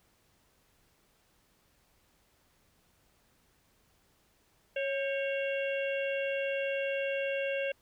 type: harmonic tone with a mistuned harmonic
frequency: 551 Hz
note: C#5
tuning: 11 cents flat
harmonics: 1 / 3 / 4 / 5 / 6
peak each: -31 / -40 / -43 / -38 / -49 dBFS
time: 4.76-7.72 s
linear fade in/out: 5 ms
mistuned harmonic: 3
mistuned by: -61 cents
effects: pink hiss -69 dBFS RMS until 7.81 s